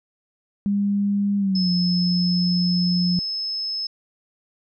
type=tone with pitch glide; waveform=sine; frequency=201.7 to 177.63 Hz; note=G3 to F3; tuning=+50 to +30 cents; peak=-18 dBFS; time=0.66-3.19 s; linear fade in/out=0 ms; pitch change=-220 cents; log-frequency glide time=1.38-1.7 s
type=tone; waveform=sine; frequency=5200 Hz; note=E8; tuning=24 cents flat; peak=-24 dBFS; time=1.55-3.87 s; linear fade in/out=5 ms
effects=none